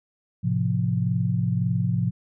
sine chord, F major, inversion first, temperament just, 109.13 / 130.96 / 174.61 Hz, A2 / C3 / F3, -14 / +2 / 0 cents, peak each -25 dBFS, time 0.43-2.11 s, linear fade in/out 20 ms, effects none

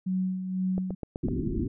sine tone with tremolo, 186.2 Hz, F#3, 11 cents sharp, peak -24 dBFS, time 0.06-0.95 s, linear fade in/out 10 ms, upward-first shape sine, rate 2 Hz, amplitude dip 55%
click train, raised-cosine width 2 ms, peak -20 dBFS, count 5, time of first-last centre 0.78-1.285 s, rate 7.92 Hz
white low-pass noise, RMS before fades -29 dBFS, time 1.23-1.68 s, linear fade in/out 5 ms, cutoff 370 Hz, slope 96 dB/octave
effects none

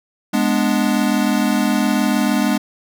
square chord, G# diminished, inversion none, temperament equal, 207.7 / 246.9 / 293.7 Hz, G#3 / B3 / D4, 0 / 0 / 0 cents, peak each -19 / -20 / -21 dBFS, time 0.33-2.58 s, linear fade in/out 10 ms, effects none

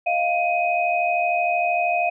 sine tone cluster, 628 / 701 / 2508 Hz, D#5 / F5 / D#7, +16 / +6 / +13 cents, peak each -28 / -20 / -24 dBFS, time 0.06-2.1 s, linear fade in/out 10 ms, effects none

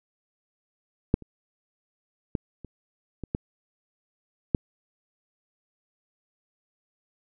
clicks, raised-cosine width 3 ms, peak -6 / -30 / -13 / -27 / -21 / -13 / -7 dBFS, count 7, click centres 1.141 / 1.223 / 2.352 / 2.647 / 3.237 / 3.349 / 4.548 s, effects none

